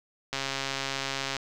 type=click train; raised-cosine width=0.2 ms; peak=-13 dBFS; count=142; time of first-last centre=0.33-1.367 s; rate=136 Hz; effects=none